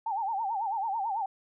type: tone with vibrato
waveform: sine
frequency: 844 Hz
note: G#5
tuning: 28 cents sharp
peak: -28 dBFS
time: 0.06-1.26 s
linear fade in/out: 5 ms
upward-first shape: sine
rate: 9.1 Hz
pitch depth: 170 cents each way
effects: none